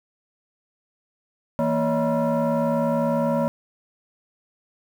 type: tone with frequency modulation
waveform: sine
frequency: 164.81 Hz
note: E3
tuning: in tune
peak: -18 dBFS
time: 1.59-3.48 s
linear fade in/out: 0 ms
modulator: 399 Hz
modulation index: 1.8
effects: tanh soft clip ceiling -14 dBFS + 8-bit